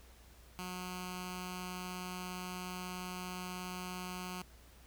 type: tone with notch filter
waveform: 10% pulse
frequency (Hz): 181.7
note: F#3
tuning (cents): -31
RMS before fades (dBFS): -43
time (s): 0.59-4.42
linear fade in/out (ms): 0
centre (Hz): 500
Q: 0.71
effects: added 60 Hz sine -58 dBFS peak until 4.86 s + pink hiss -62 dBFS RMS until 4.86 s